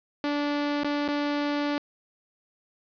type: tone with dropouts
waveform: sawtooth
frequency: 290.8 Hz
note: D4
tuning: 17 cents flat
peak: -21 dBFS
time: 0.24-1.78 s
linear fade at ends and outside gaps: 1 ms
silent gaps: 0.834-0.845 / 1.079-1.085 s
effects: resampled to 11025 Hz + 8-bit